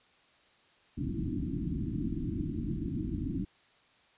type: low-pass noise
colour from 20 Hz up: white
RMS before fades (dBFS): -34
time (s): 0.97-3.45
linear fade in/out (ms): 10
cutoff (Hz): 330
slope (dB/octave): 96
effects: white hiss -64 dBFS RMS until 4.17 s + resampled to 8000 Hz